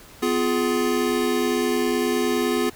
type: chord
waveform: square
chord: F diminished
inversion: second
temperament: just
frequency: 251.4 / 349.2 / 419.1 Hz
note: Cb4 / F4 / Ab4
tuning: +31 / 0 / +16 cents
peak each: -25 dBFS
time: 0.22-2.7 s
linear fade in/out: 10 ms
effects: pink hiss -46 dBFS RMS until 2.75 s